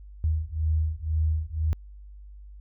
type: beating tone pair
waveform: sine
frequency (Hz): 77.78 / 79.78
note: D#2 / D#2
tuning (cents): 0 / +44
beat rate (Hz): 2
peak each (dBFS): -26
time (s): 0.24-1.73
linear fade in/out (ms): 0
effects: added 50 Hz sine -42 dBFS peak until 2.6 s